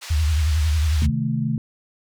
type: band-pass noise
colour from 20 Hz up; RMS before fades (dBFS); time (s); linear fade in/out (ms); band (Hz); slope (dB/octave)
white; -36; 0.01-1.07; 20; 960 to 5400; 12
type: tone with vibrato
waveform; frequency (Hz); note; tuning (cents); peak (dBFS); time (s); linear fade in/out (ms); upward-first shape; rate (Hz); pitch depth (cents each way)
sine; 77; D#2; -17; -16; 0.1-1.1; 10; sine; 11; 110
type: chord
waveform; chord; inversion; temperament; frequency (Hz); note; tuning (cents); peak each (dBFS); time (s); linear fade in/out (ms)
sine; A diminished; first; equal; 130.81 / 155.56 / 220; C3 / Eb3 / A3; 0 / 0 / 0; -24 / -25 / -24; 1.02-1.58; 2
effects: none